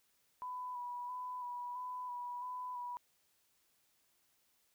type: tone with vibrato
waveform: sine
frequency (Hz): 988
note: B5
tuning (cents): 0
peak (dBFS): -40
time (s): 0.42-2.97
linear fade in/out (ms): 0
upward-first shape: square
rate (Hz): 1.5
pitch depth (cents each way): 20
effects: white hiss -75 dBFS RMS until 4.74 s